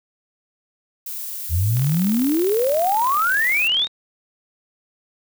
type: noise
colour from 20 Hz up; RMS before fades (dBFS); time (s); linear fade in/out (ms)
violet; -30; 1.06-3.68; 5
type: exponential sweep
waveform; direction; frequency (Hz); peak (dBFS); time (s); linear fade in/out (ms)
sine; up; 77.78 to 3841; -16; 1.49-3.88; 50
type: click train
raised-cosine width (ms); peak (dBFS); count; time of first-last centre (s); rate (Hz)
0.2; -17; 85; 1.77-3.87; 40
effects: none